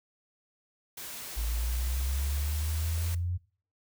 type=noise; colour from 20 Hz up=white; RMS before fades=-41 dBFS; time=0.97-3.15 s; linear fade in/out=5 ms
type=linear sweep; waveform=sine; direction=up; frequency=53.6 to 90 Hz; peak=-28 dBFS; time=1.36-3.38 s; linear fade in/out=20 ms
effects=noise-tail reverb RT60 0.4 s tail -19 dB re dry